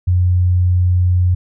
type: tone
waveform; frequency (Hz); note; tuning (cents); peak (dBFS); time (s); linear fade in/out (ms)
sine; 90; F#2; -47; -10; 0.07-1.35; 10
effects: none